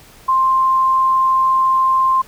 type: tone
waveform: sine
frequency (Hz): 1051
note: C6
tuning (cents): +7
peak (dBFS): -11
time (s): 0.28-2.22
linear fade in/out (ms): 10
effects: pink hiss -44 dBFS RMS until 2.27 s